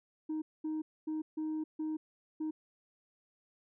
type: tone bursts at uneven times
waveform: sine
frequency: 311.7 Hz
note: D#4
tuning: 3 cents sharp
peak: -31 dBFS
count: 6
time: 0.29-0.42 / 0.64-0.82 / 1.07-1.22 / 1.37-1.64 / 1.79-1.97 / 2.4-2.51 s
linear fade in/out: 10 ms
effects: tanh soft clip ceiling -32 dBFS